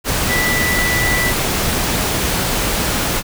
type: tone in noise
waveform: sine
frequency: 1975.5 Hz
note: B6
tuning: in tune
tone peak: -17 dBFS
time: 0.27-1.34 s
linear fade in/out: 50 ms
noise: pink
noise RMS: -18 dBFS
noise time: 0.04-3.23 s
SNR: -2 dB
effects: none